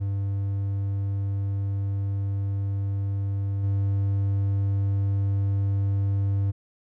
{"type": "tone with level steps", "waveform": "triangle", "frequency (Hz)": 99, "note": "G2", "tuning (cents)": 18, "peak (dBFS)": [-22, -19], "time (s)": [0, 6.52], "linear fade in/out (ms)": 20, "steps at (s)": 3.63, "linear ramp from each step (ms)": 10, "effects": []}